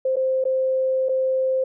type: tone with dropouts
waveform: sine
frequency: 523 Hz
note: C5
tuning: 1 cent flat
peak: -18 dBFS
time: 0.05-1.64 s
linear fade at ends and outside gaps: 5 ms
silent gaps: 0.159-0.166 / 0.441-0.452 / 1.087-1.092 s
effects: none